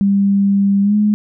sine tone with pitch glide, 198.7 to 209.7 Hz, G3 to G#3, +24 to +17 cents, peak -10 dBFS, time 0.01-1.14 s, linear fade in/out 0 ms, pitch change +93 cents, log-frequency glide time 0.82-0.95 s, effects none

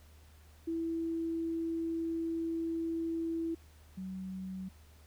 sine tone pair in turn, 329.6 / 188.16 Hz, E4 / F#3, 0 / +29 cents, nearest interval minor seventh, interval 971 cents, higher first, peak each -32 / -38 dBFS, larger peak first, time 0.67-3.55 / 3.97-4.69 s, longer first, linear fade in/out 10 ms, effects added 76 Hz sine -56 dBFS peak until 5.06 s + pink hiss -64 dBFS RMS until 5.06 s

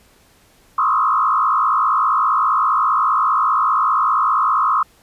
sine tone with frequency modulation, 1174.7 Hz, D6, in tune, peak -13 dBFS, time 0.78-4.83 s, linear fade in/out 5 ms, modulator 55.1 Hz, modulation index 2.6, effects pink hiss -53 dBFS RMS until 5.02 s + resampled to 32000 Hz

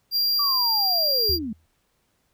square tone, 4761 Hz, D8, 23 cents sharp, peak -20 dBFS, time 0.11-1.39 s, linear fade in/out 50 ms
sine linear sweep, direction down, 1174.7 to 200 Hz, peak -27 dBFS, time 0.39-1.53 s, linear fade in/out 5 ms
sine tone with exponential decay, 80.5 Hz, E2, 41 cents flat, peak -24 dBFS, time 1.29-1.66 s, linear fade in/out 5 ms, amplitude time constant 79 ms
effects pink hiss -69 dBFS RMS until 2.33 s

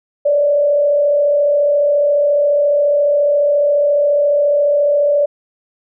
sine tone with frequency modulation, 580 Hz, D5, 22 cents flat, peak -10 dBFS, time 0.25-5.26 s, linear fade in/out 10 ms, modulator 34.4 Hz, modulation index 0.44, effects none

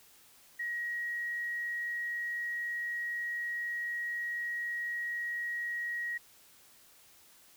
sine tone, 1898 Hz, A#6, 31 cents sharp, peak -33 dBFS, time 0.59-6.18 s, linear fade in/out 10 ms, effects white hiss -60 dBFS RMS until 7.56 s

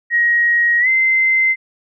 sine tone with pitch glide, 1889 to 2072 Hz, A#6 to C7, +22 to -17 cents, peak -11 dBFS, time 0.1-1.56 s, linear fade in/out 50 ms, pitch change +161 cents, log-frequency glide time 0.8-0.88 s, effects none

